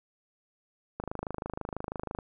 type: click train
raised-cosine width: 1 ms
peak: -20 dBFS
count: 32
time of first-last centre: 1-2.188 s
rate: 26.1 Hz
effects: none